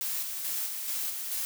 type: noise with tremolo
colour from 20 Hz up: blue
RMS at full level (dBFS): -32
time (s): 0.01-1.45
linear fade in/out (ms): 0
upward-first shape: square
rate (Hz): 2.3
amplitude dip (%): 35
effects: none